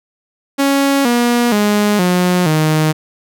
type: tone with pitch steps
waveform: sawtooth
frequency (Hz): 277.2 / 239.9 / 207.7 / 179.74 / 155.57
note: C#4 / A#3 / G#3 / F#3 / D#3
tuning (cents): 0 / +50 / 0 / -50 / 0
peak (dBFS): -7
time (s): 0.58-2.93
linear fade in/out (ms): 20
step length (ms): 470
effects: none